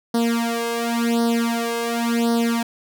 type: tone with flanger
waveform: sawtooth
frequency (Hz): 233.1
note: A#3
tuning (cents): 0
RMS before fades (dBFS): -21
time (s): 0.14-2.63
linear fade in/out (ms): 5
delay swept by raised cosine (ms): 0.2 to 1.9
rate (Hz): 0.92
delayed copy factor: +1
effects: none